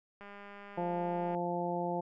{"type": "click train", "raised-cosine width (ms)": 0.5, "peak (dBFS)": -35, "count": 231, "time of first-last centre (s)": [0.21, 1.349], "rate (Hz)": 202}
{"type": "harmonic tone", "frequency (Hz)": 174.61, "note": "F3", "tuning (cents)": 0, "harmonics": [1, 2, 3, 4, 5], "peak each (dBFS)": [-38, -38, -38, -38, -38], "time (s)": [0.77, 2.01], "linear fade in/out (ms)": 10}
{"effects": []}